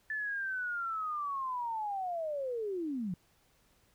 sine linear sweep, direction down, 1756 to 167.2 Hz, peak -33 dBFS, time 0.1-3.14 s, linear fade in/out 2 ms, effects pink hiss -69 dBFS RMS until 3.94 s

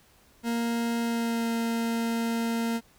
40% pulse tone with pitch glide, 233.1 to 230.3 Hz, A#3 to A#3, 0 to -21 cents, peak -25 dBFS, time 0.43-2.81 s, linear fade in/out 50 ms, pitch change -21 cents, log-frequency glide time 1-1.48 s, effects pink hiss -60 dBFS RMS until 2.98 s

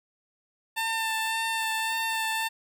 15% pulse tone with vibrato, 894 Hz, A5, 27 cents sharp, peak -20 dBFS, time 0.76-2.49 s, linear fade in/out 20 ms, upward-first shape sine, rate 1.8 Hz, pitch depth 15 cents each way, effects none

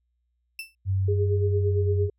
35% pulse tone with exponential decay, 2661 Hz, E7, 16 cents sharp, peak -28 dBFS, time 0.59-0.75 s, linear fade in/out 2 ms, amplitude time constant 34 ms
sine tone with pitch glide, 96 to 93.81 Hz, G2 to F#2, -36 to +24 cents, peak -21 dBFS, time 0.85-2.1 s, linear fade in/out 50 ms, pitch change -40 cents, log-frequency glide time 1.43-1.87 s
sine tone with tremolo, 409.9 Hz, G#4, 23 cents flat, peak -23 dBFS, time 1.08-2.1 s, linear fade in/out 5 ms, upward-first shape sine, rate 8.8 Hz, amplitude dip 65%
effects added 60 Hz sine -70 dBFS peak until 2.18 s

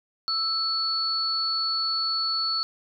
sine tone pair together, 1318.5 / 4422 Hz, E6 / C#8, 0 / -5 cents, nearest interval octave + major sixth, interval 2095 cents, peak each -31 / -24 dBFS, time 0.28-2.63 s, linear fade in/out 0 ms, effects none

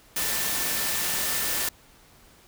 sine tone in noise, 1776 Hz, A6, 16 cents sharp, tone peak -38 dBFS, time 0.16-1.69 s, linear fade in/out 5 ms, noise white, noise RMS -27 dBFS, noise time 0.16-1.69 s, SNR -14 dB, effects pink hiss -55 dBFS RMS until 2.47 s

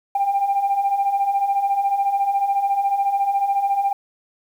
sine beating tone pair, 784 / 798 Hz, G5 / G5, 0 / +31 cents, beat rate 14 Hz, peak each -23 / -17 dBFS, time 0.15-3.93 s, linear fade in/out 5 ms, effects tanh soft clip ceiling -12 dBFS + 8-bit

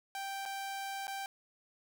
sawtooth tone with dropouts, 784 Hz, G5, in tune, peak -34 dBFS, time 0.15-1.26 s, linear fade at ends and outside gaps 1 ms, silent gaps 0.454-0.459 / 1.07-1.079 s, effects none

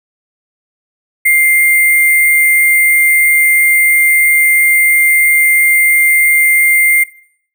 sine tone with sample-and-hold, 2101 Hz, C7, 7 cents sharp, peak -6 dBFS, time 1.25-7.04 s, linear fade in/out 10 ms, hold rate 11025 Hz, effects noise-tail reverb RT60 0.6 s tail -19 dB re dry

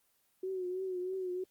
sine tone with vibrato, 370 Hz, F#4, in tune, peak -34 dBFS, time 0.43-1.44 s, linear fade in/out 5 ms, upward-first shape triangle, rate 3.1 Hz, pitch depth 63 cents each way, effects white hiss -73 dBFS RMS until 1.5 s + Opus 24 kbps

